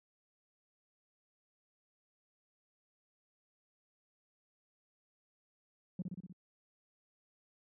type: tone with echo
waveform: sine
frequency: 181.2 Hz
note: F#3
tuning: 36 cents flat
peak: -32 dBFS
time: 5.99-6.02 s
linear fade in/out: 2 ms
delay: 61 ms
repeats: 5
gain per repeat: -3 dB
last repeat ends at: 6.325 s
effects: tanh soft clip ceiling -33 dBFS + high-pass 100 Hz 12 dB/octave